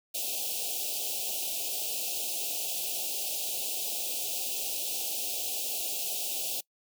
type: band-stop noise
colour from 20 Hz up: white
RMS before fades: -33 dBFS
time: 0.14-6.61 s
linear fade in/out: 10 ms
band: 820 to 2500 Hz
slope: 96 dB/octave
effects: noise-tail reverb RT60 0.1 s tail -23 dB re dry + high-pass 400 Hz 12 dB/octave